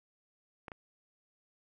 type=clicks; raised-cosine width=0.5 ms; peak=-28 dBFS; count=2; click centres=0.682 / 0.718 s; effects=none